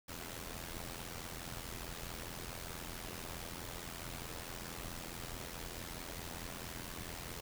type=noise with amplitude modulation; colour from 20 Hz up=pink; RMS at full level=-42 dBFS; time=0.08-7.41 s; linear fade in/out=10 ms; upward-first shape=sine; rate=84.6 Hz; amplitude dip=75%; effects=none